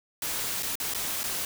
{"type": "noise with dropouts", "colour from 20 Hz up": "white", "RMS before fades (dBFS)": -31, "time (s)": [0.22, 1.45], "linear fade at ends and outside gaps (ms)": 2, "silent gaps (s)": [[0.626, 0.63], [0.755, 0.8], [0.938, 0.947], [1.233, 1.239]], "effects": []}